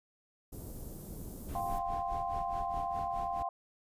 pink band-stop noise, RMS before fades -44 dBFS, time 0.52-1.79 s, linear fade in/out 10 ms, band 400 to 13000 Hz, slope 12 dB/octave
brown noise with tremolo, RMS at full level -41 dBFS, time 1.48-3.43 s, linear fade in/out 10 ms, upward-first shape sine, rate 4.8 Hz, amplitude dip 85%
sine chord, F suspended second, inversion none, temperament equal, 698.5 / 784 / 1046.5 Hz, F5 / G5 / C6, 0 / 0 / 0 cents, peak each -36 / -37 / -39 dBFS, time 1.55-3.49 s, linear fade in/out 2 ms
effects resampled to 32000 Hz

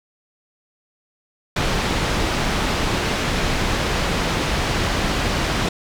pink low-pass noise, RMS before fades -21 dBFS, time 1.56-5.69 s, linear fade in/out 5 ms, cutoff 4800 Hz, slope 12 dB/octave, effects none

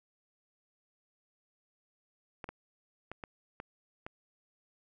clicks, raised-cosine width 0.5 ms, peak -26 dBFS, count 6, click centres 2.442 / 2.49 / 3.116 / 3.238 / 3.601 / 4.065 s, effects none

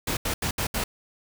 pink noise bursts at uneven times, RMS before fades -27 dBFS, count 5, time 0.07-0.17 / 0.25-0.34 / 0.42-0.51 / 0.58-0.67 / 0.74-0.84 s, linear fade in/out 5 ms, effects none

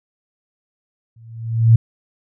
sine tone with exponential growth, 114.1 Hz, A#2, 37 cents flat, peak -4 dBFS, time 1.16-1.76 s, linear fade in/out 5 ms, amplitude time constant 130 ms, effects none

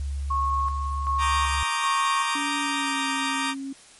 sine tone, 69.9 Hz, C#2, 15 cents sharp, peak -26 dBFS, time 0-1.63 s, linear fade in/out 0 ms
sine tone with tremolo, 1095 Hz, C#6, 22 cents flat, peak -22 dBFS, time 0.3-2.36 s, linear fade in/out 10 ms, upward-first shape square, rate 1.3 Hz, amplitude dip 55%
20% pulse chord, Eb major seventh, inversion second, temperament equal, 932.3 / 1174.7 / 1244.5 / 1568 Hz, Bb5 / D6 / Eb6 / G6, 0 / 0 / 0 / 0 cents, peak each -23 / -25 / -28 / -29 dBFS, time 1.18-3.55 s, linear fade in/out 50 ms
sine tone with pitch glide, 285.3 to 272.1 Hz, C#4 to C#4, +50 to -32 cents, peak -30 dBFS, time 2.35-3.73 s, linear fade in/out 5 ms, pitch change -82 cents, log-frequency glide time 2.59-3.07 s
effects white hiss -50 dBFS RMS until 3.99 s + MP3 48 kbps

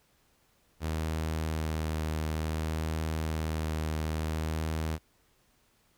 sawtooth tone with vibrato, 78.8 Hz, D#2, 23 cents sharp, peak -26 dBFS, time 0.8-4.99 s, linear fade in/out 50 ms, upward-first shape sine, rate 0.56 Hz, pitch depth 13 cents each way, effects pink hiss -68 dBFS RMS until 5.97 s

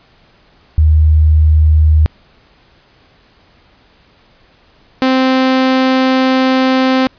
sine / sawtooth tone pair in turn, 77.5 / 260.7 Hz, D#2 / C4, -6 / -6 cents, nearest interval octave + major sixth, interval 2100 cents, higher second, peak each -5 dBFS, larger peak neither, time 0.78-2.06 / 5.02-7.07 s, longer second, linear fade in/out 0 ms, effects pink hiss -49 dBFS RMS until 7.18 s + resampled to 11025 Hz

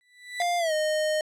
35% pulse tone with exponential growth, 1975.5 Hz, B6, in tune, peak -26 dBFS, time 0.01-0.42 s, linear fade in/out 0 ms, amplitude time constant 89 ms
square tone with pitch glide, 700 to 616.5 Hz, F5 to D#5, +4 to -16 cents, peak -24 dBFS, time 0.4-1.21 s, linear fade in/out 2 ms, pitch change -220 cents, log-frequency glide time 0.58-0.73 s
effects low-pass 10000 Hz 12 dB/octave

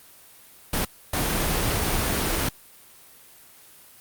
pink noise bursts at uneven times, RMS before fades -24 dBFS, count 2, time 0.73-0.85 / 1.13-2.49 s, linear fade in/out 5 ms, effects white hiss -50 dBFS RMS until 4 s + Opus 32 kbps

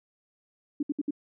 sine tone bursts, 291.2 Hz, D4, 15 cents flat, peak -25 dBFS, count 4, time 0.8-1.108 s, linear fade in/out 5 ms, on 29 ms, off 64 ms, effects none

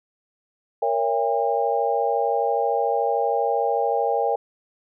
sine chord, A# diminished seventh, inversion none, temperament just, 466.2 / 559.4 / 671.3 / 805.5 Hz, A#4 / C#5 / E5 / G5, 0 / +16 / +31 / +47 cents, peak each -24 / -26 / -27 / -23 dBFS, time 0.82-4.36 s, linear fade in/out 5 ms, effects none

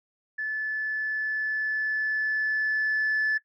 sine tone with level ramp, 1736 Hz, A6, 24 cents flat, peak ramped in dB -27 to -20 dBFS, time 0.38-3.38 s, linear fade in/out 10 ms, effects noise-tail reverb RT60 0.1 s tail -17 dB re dry + tanh soft clip ceiling -20 dBFS

